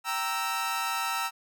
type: chord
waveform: sawtooth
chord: E diminished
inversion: first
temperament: equal with one note detuned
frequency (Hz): 778.6 / 932.3 / 1318.5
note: G5 / Bb5 / E6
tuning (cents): -12 / 0 / 0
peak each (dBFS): -32 / -29 / -27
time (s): 0.04-1.31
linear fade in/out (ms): 50
effects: none